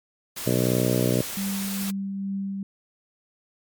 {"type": "noise", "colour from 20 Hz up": "white", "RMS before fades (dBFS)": -33, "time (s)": [0.36, 1.91], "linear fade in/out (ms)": 10}
{"type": "harmonic tone", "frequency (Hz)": 61.74, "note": "B1", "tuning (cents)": 0, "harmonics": [2, 3, 4, 5, 6, 7, 8, 9, 10], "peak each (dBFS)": [-25, -27, -28, -29, -30, -30, -31, -32, -32], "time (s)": [0.46, 1.22], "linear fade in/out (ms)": 10}
{"type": "tone with tremolo", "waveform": "sine", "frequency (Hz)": 196, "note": "G3", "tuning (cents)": 0, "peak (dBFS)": -25, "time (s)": [1.37, 2.63], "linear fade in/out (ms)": 2, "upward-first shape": "triangle", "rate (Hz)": 2.3, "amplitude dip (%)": 30}
{"effects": ["MP3 96 kbps"]}